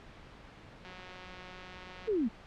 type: click train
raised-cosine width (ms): 0.2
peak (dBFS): -30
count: 226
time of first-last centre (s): 0.85-2.08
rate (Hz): 183
type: linear sweep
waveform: sine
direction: down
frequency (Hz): 466.2 to 200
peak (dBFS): -27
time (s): 2.07-2.29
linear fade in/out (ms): 20
effects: pink hiss -52 dBFS RMS until 2.46 s + low-pass 3000 Hz 12 dB/octave

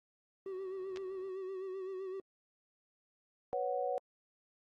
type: tone with vibrato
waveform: triangle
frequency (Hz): 379.3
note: F#4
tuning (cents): +43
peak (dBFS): -37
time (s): 0.46-2.2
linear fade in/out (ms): 2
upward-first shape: sine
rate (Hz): 7.8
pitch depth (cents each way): 49
type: clicks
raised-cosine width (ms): 0.2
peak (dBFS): -30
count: 2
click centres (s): 0.961 / 0.972
type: chord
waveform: sine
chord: B suspended second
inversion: none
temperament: equal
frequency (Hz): 493.9 / 554.4 / 740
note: B4 / C#5 / F#5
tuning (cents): 0 / 0 / 0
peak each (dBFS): -37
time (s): 3.53-3.98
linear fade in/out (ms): 0
effects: Opus 24 kbps

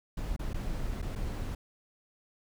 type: noise with dropouts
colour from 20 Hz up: brown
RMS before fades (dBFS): -34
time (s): 0.17-1.55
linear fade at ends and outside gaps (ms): 5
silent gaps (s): 0.364-0.392 / 0.533-0.542 / 1.018-1.024 / 1.153-1.158
effects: none

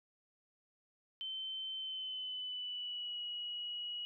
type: tone with pitch glide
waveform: sine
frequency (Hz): 3085 to 2912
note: G7 to F#7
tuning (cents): -28 to -28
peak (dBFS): -39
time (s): 1.21-4.05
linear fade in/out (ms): 0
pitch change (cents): -100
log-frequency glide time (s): 1.77-3.21
effects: none

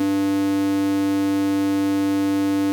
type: tone with high-pass filter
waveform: square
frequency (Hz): 98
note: G2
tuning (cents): 0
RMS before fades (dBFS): -20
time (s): 0-2.72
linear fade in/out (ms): 0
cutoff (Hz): 260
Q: 9.6
effects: none

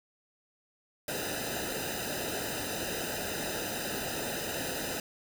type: noise with comb filter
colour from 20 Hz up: pink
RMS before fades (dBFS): -35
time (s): 1.08-5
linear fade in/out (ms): 2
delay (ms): 0.9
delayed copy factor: -0.95
effects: none

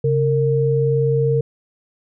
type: tone pair together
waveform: sine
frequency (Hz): 136.52 / 459.2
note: C#3 / A#4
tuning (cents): -26 / -26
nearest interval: octave + major sixth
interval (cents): 2100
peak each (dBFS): -17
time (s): 0.04-1.41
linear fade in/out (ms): 5
effects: none

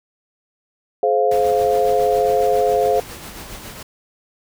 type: chord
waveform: sine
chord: F minor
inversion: first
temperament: equal with one note detuned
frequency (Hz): 425 / 523.3 / 698.5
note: Ab4 / C5 / F5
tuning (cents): +40 / 0 / 0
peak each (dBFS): -18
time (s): 1.03-3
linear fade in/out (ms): 2
type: noise with tremolo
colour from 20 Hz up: pink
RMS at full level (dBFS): -33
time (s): 1.31-3.83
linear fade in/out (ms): 5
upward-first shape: sine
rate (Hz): 7.3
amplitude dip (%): 40
effects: none

